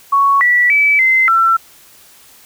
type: tone with pitch steps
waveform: sine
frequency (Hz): 1113 / 1953 / 2300 / 2065 / 1345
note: C#6 / B6 / D7 / C7 / E6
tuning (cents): +7 / -20 / -37 / -23 / +34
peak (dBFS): -8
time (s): 0.12-1.57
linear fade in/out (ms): 10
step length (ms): 290
effects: white hiss -44 dBFS RMS until 2.45 s